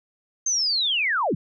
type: linear sweep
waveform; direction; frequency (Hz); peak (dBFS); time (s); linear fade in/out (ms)
sine; down; 6390 to 110; -20; 0.46-1.35; 5
effects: none